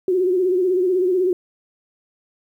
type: tone with vibrato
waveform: sine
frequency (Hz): 366.6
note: F#4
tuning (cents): -16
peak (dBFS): -15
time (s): 0.08-1.33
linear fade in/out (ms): 2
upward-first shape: sine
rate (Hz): 16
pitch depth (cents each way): 70
effects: 9-bit